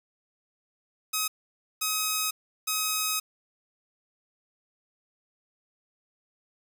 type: tone bursts at uneven times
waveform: 5% pulse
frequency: 1267 Hz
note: D#6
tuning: 31 cents sharp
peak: -14 dBFS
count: 3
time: 1.13-1.28 / 1.81-2.31 / 2.67-3.2 s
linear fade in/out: 10 ms
effects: none